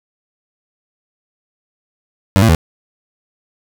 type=tone with pitch steps; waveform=25% pulse; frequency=96.4 / 113.4 / 81.2 Hz; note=G2 / A#2 / E2; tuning=-28 / -47 / -26 cents; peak=-4 dBFS; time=2.36-2.549 s; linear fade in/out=0 ms; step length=63 ms; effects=none